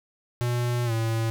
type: tone with pitch glide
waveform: square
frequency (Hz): 121.2 to 113.08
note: B2 to A2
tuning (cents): -32 to +48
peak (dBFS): -24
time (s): 0.41-1.3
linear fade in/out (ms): 0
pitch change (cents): -120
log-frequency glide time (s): 0.85-0.92
effects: none